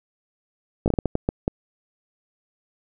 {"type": "slowing click train", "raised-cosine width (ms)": 2, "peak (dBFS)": -7, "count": 9, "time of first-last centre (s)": [0.86, 1.479], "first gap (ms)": 18, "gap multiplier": 1.4, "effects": []}